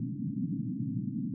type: band-pass noise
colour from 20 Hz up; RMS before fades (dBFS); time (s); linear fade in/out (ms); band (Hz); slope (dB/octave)
white; -34; 0-1.34; 2; 110 to 290; 96
effects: none